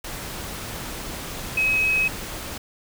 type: tone in noise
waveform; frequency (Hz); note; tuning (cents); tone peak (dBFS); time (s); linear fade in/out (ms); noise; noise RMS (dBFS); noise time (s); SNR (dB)
sine; 2549; D#7; +41; -18; 1.57-2.08; 5; pink; -33; 0.04-2.58; +12
effects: none